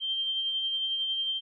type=tone with tremolo; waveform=sine; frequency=3152 Hz; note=G7; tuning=9 cents sharp; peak=-26 dBFS; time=0-1.41 s; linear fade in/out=50 ms; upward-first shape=sine; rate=11 Hz; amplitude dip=30%; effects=none